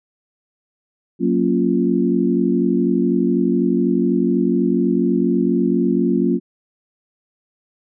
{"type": "chord", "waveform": "sine", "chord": "Gb major seventh", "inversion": "none", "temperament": "equal", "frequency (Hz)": [185, 233.1, 277.2, 349.2], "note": ["Gb3", "Bb3", "Db4", "F4"], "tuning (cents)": [0, 0, 0, 0], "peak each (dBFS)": [-20, -19, -20, -20], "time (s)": [1.19, 6.4], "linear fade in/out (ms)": 50, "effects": []}